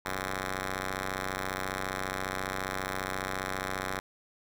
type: ring-modulated tone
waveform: 5% pulse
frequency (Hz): 94.7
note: F#2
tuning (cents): +41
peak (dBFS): -18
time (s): 0.05-4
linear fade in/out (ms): 5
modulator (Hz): 933
effects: none